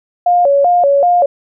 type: tone with vibrato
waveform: sine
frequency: 630 Hz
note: D#5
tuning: 21 cents sharp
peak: -7 dBFS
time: 0.26-1.26 s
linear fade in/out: 5 ms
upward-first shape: square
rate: 2.6 Hz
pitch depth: 200 cents each way
effects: none